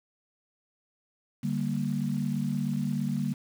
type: chord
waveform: sine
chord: G minor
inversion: second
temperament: equal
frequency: 146.83 / 196 / 233.1 Hz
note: D3 / G3 / Bb3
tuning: 0 / 0 / 0 cents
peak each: -31 dBFS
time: 1.43-3.34 s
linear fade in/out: 10 ms
effects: 8-bit